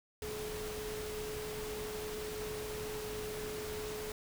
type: tone in noise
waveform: sine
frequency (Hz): 426.4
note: G#4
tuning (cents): +46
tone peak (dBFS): -40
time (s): 0.22-4.12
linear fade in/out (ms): 2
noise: pink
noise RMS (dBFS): -44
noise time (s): 0.22-4.12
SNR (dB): +1
effects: none